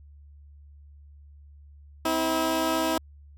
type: tone pair together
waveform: 15% pulse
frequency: 258.7 / 322.6 Hz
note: C4 / E4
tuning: -19 / -37 cents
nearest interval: major third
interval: 382 cents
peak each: -24 / -18 dBFS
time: 2.05-2.98 s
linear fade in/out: 5 ms
effects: added 72 Hz sine -47 dBFS peak until 3.37 s